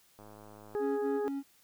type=click train; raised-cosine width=1 ms; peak=-38 dBFS; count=59; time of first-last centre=0.19-0.742 s; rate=105 Hz
type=harmonic tone; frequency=415.4 Hz; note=G#4; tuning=in tune; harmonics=1 / 2 / 3 / 4; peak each=-30 / -41 / -48 / -50 dBFS; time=0.75-1.28 s; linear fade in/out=0 ms
type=tone bursts; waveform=triangle; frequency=277 Hz; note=C#4; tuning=1 cent flat; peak=-31 dBFS; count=3; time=0.79-1.432 s; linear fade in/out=50 ms; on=200 ms; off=21 ms
effects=white hiss -65 dBFS RMS until 1.63 s